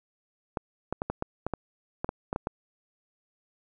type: clicks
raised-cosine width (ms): 1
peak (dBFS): -15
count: 12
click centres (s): 0.572 / 0.926 / 1.019 / 1.1 / 1.224 / 1.466 / 1.537 / 2.045 / 2.091 / 2.329 / 2.361 / 2.471
effects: none